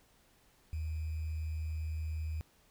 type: tone with sample-and-hold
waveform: sine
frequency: 78.7 Hz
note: D#2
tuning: 20 cents sharp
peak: -34 dBFS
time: 0.73-2.41 s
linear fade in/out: 0 ms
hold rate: 2450 Hz
effects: pink hiss -67 dBFS RMS until 2.7 s